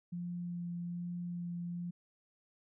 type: tone with vibrato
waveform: sine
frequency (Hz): 174.2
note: F3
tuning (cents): -4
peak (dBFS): -37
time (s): 0.12-1.91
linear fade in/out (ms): 10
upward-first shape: sine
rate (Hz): 1.2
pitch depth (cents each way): 10
effects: none